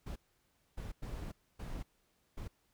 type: noise bursts at uneven times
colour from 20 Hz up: brown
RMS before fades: -42 dBFS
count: 5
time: 0.06-0.16 / 0.77-0.92 / 1.02-1.32 / 1.59-1.83 / 2.37-2.48 s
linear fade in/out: 10 ms
effects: pink hiss -75 dBFS RMS until 2.73 s